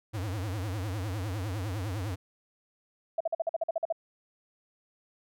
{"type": "tone with vibrato", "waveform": "square", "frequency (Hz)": 99.1, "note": "G2", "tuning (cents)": 19, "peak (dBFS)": -32, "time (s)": [0.13, 2.16], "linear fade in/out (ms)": 20, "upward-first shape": "triangle", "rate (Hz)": 9.9, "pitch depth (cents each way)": 250}
{"type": "tone bursts", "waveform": "sine", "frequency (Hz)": 659.3, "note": "E5", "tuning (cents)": 0, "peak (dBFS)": -25, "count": 11, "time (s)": [3.18, 3.925], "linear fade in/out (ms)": 5, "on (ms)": 25, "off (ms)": 47}
{"effects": []}